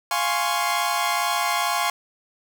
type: chord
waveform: sawtooth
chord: Db major seventh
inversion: first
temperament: equal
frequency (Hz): 698.5 / 830.6 / 1046.5 / 1108.7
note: F5 / Ab5 / C6 / Db6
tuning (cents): 0 / 0 / 0 / 0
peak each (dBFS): -23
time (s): 0.11-1.9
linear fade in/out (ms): 2
effects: none